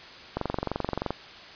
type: click train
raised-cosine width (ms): 1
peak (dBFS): -13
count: 18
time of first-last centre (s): 0.37-1.106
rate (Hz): 23.1
effects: white hiss -45 dBFS RMS until 1.55 s + resampled to 11025 Hz